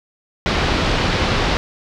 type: low-pass noise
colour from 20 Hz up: pink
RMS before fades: -18 dBFS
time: 0.46-1.57 s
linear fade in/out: 0 ms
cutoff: 4700 Hz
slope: 24 dB/octave
effects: none